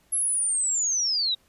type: linear sweep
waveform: sine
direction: down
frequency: 11175 to 3729 Hz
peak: -22 dBFS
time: 0.12-1.35 s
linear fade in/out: 10 ms
effects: pink hiss -63 dBFS RMS until 1.48 s + resampled to 32000 Hz